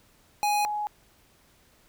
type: tone pair in turn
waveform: square / sine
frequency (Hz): 830.6 / 837.3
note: G#5 / G#5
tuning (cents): 0 / +14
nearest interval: unison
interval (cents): 14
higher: second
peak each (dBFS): -23 / -27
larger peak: first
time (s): 0.43-0.65 / 0.65-0.87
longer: neither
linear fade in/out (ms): 0
effects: pink hiss -61 dBFS RMS until 1.88 s